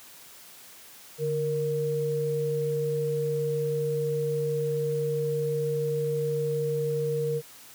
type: tone pair together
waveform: sine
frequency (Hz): 146.83 / 466.2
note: D3 / A#4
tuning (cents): 0 / 0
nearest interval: octave + minor sixth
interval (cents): 2000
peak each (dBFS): -30 / -26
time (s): 1.18-7.42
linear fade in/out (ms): 50
effects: white hiss -49 dBFS RMS until 7.74 s + high-pass 80 Hz 12 dB/octave